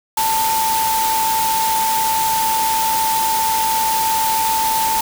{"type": "tone in noise", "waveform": "sine", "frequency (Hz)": 890, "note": "A5", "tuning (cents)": 20, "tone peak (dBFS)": -16, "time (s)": [0.17, 5.01], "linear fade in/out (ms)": 5, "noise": "white", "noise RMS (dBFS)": -22, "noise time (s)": [0.17, 5.01], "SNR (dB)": 3, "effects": []}